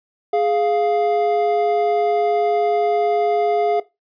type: tone pair together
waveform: triangle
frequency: 417 / 698.5 Hz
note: G#4 / F5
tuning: +7 / 0 cents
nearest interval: major sixth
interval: 893 cents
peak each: -16 dBFS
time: 0.33-3.8 s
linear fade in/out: 5 ms
effects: noise-tail reverb RT60 0.2 s tail -17 dB re dry + resampled to 11025 Hz